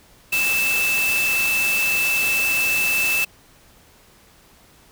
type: tone in noise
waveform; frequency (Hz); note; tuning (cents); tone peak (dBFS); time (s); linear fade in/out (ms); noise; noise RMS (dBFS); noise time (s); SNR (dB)
sine; 2637; E7; 0; -18; 0.32-3.25; 10; white; -26; 0.32-3.25; +5
effects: pink hiss -52 dBFS RMS until 4.91 s